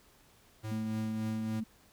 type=tone with tremolo; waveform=square; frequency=108.9 Hz; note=A2; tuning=17 cents flat; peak=-36 dBFS; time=0.63-1.61 s; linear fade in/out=20 ms; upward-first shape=triangle; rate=3.5 Hz; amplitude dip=55%
type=tone with pitch glide; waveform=sine; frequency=220 to 221.3 Hz; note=A3 to A3; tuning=0 to +10 cents; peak=-33 dBFS; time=0.71-1.64 s; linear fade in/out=10 ms; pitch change=+10 cents; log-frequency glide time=1.24-1.29 s
effects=pink hiss -63 dBFS RMS until 1.92 s